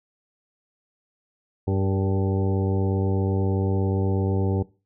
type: harmonic tone with a mistuned harmonic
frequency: 96.9 Hz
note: G2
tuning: 20 cents flat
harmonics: 1 / 2 / 3 / 4 / 5 / 6 / 8 / 9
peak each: -22 / -29 / -30 / -29 / -33 / -39 / -38 / -41 dBFS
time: 1.67-4.63 s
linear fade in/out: 10 ms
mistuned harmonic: 5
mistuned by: -32 cents
effects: noise-tail reverb RT60 0.3 s tail -19 dB re dry